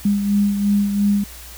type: beating tone pair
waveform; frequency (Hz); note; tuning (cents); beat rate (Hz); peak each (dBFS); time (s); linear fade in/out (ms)
sine; 202.6 / 205.5; G#3 / G#3; -43 / -18; 2.9; -15 / -24; 0.05-1.24; 5
effects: added 60 Hz sine -39 dBFS peak until 1.57 s + white hiss -39 dBFS RMS until 1.57 s